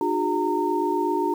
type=tone cluster; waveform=sine; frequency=301.5 / 358.3 / 406.3 / 918 Hz; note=D4 / F4 / G#4 / A#5; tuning=+46 / +44 / -38 / -27 cents; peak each=-27 / -25 / -29 / -25 dBFS; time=0.01-1.34 s; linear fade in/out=2 ms; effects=8-bit